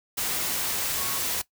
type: tone in noise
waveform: sine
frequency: 1102 Hz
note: C#6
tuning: 11 cents flat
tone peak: -39 dBFS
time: 0.97-1.19 s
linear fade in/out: 10 ms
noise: white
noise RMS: -28 dBFS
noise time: 0.17-1.42 s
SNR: -14 dB
effects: noise-tail reverb RT60 0.1 s tail -18 dB re dry